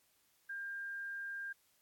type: tone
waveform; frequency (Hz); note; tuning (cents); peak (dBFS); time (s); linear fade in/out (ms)
sine; 1600; G6; +35; -40; 0.49-1.53; 10
effects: white hiss -73 dBFS RMS until 1.81 s + AAC 64 kbps